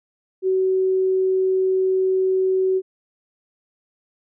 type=tone; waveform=sine; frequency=376.8 Hz; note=F#4; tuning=32 cents sharp; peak=-16 dBFS; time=0.42-2.82 s; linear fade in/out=50 ms; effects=none